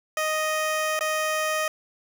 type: tone with dropouts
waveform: 15% pulse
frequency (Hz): 622.3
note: D#5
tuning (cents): 0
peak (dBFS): -17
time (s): 0.17-1.68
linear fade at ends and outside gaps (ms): 2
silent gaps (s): 0.992-1.008
effects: none